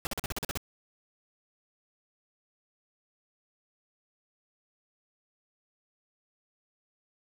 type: noise bursts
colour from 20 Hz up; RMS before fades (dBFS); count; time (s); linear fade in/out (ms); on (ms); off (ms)
pink; -33; 9; 0.05-0.574; 0; 20; 43
effects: none